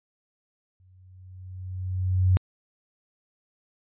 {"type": "tone with exponential growth", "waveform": "sine", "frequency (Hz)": 92.5, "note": "F#2", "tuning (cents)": 0, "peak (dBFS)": -15, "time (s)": [0.8, 2.37], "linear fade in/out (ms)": 0, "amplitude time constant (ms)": 340, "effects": ["resampled to 8000 Hz"]}